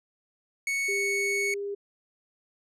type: tone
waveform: 45% pulse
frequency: 2217 Hz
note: C#7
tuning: in tune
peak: -26 dBFS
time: 0.67-1.54 s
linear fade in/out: 2 ms
type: tone with pitch glide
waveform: sine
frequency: 398.6 to 403 Hz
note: G4 to G4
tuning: +29 to +48 cents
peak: -30 dBFS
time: 0.88-1.75 s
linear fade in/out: 10 ms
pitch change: +19 cents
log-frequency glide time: 1.17-1.64 s
effects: low-pass 10000 Hz 12 dB/octave

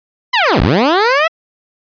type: linear two-way sweep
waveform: 15% pulse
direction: down then up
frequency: 1046.5 to 43.65 to 669 Hz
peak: -3 dBFS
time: 0.33-1.28 s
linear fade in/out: 10 ms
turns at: 0.61 s
effects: resampled to 11025 Hz

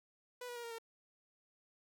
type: tone with pitch steps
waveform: sawtooth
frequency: 493.9 / 484.3 / 474.9 / 465.6 / 456.6 Hz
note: B4 / B4 / A#4 / A#4 / A#4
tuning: 0 / -34 / +32 / -2 / -36 cents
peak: -40 dBFS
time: 0.41-0.785 s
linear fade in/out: 5 ms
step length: 75 ms
effects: 13-bit

